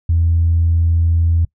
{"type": "tone", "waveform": "sine", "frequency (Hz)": 83.5, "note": "E2", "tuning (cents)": 23, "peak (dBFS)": -10, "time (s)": [0.09, 1.45], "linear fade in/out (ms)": 5, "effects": ["noise-tail reverb RT60 0.1 s tail -24 dB re dry", "tanh soft clip ceiling -6 dBFS"]}